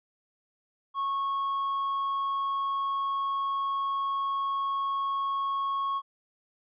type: tone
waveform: triangle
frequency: 1100 Hz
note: C#6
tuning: 14 cents flat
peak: -25 dBFS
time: 0.94-6.02 s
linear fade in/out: 50 ms
effects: resampled to 8000 Hz